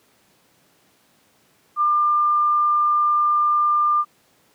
sine tone, 1197 Hz, D6, 33 cents sharp, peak -15 dBFS, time 1.76-4.05 s, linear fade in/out 50 ms, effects pink hiss -59 dBFS RMS until 4.54 s + high-pass 150 Hz 12 dB/octave

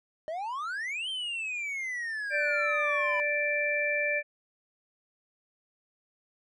triangle exponential two-way sweep, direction up then down, 606 to 3163 to 983 Hz, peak -30 dBFS, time 0.28-3.2 s, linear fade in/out 0 ms, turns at 1.09 s
harmonic tone, 587.3 Hz, D5, in tune, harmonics 1 / 3 / 4, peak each -31 / -31 / -29 dBFS, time 2.3-4.23 s, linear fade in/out 50 ms
effects resampled to 24000 Hz

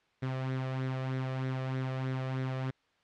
sawtooth tone with flanger, 130.81 Hz, C3, in tune, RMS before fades -34 dBFS, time 0.22-2.71 s, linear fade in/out 10 ms, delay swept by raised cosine 0.51 to 1.71 ms, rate 3.2 Hz, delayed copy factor +0.5, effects white hiss -70 dBFS RMS until 3.03 s + low-pass 3000 Hz 12 dB/octave

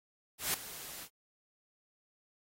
white noise with ADSR envelope, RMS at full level -31 dBFS, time 0.38-1.09 s, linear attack 160 ms, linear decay 4 ms, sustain -15 dB, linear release 62 ms, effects AAC 48 kbps

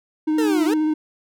triangle tone with vibrato, 309.2 Hz, D#4, 11 cents flat, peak -15 dBFS, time 0.27-0.94 s, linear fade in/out 10 ms, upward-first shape square, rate 15 Hz, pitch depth 13 cents each way
40% pulse linear two-way sweep, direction down then up, 469.8 to 315.2 to 469.8 Hz, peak -21 dBFS, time 0.38-0.74 s, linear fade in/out 5 ms, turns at 0.65 s
effects none

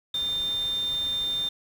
sine tone in noise, 3600 Hz, A7, 39 cents sharp, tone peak -25 dBFS, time 0.14-1.49 s, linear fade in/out 5 ms, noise pink, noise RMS -43 dBFS, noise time 0.14-1.49 s, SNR +15 dB, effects none

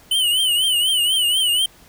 square tone with vibrato, 2992 Hz, F#7, 19 cents sharp, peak -16 dBFS, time 0.11-1.66 s, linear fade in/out 5 ms, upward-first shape triangle, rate 4.1 Hz, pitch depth 120 cents each way, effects pink hiss -49 dBFS RMS until 1.88 s

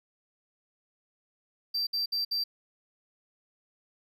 triangle tone bursts, 4693 Hz, D8, 2 cents flat, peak -26 dBFS, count 4, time 1.74-2.44 s, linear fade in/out 10 ms, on 130 ms, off 60 ms, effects none

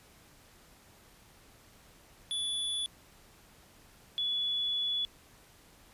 square / sine tone pair in turn, 3444 / 3416 Hz, A7 / G#7, -38 / +48 cents, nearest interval unison, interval 14 cents, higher first, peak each -32 / -29 dBFS, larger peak second, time 2.31-2.86 / 4.18-5.05 s, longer second, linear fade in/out 0 ms, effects pink hiss -59 dBFS RMS until 5.93 s + resampled to 32000 Hz

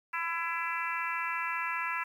harmonic tone, 334.9 Hz, E4, 27 cents sharp, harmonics 3 / 4 / 5 / 6 / 7 / 8, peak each -36 / -37 / -38 / -39 / -39 / -40 dBFS, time 0.13-2.04 s, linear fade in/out 10 ms, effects 10-bit

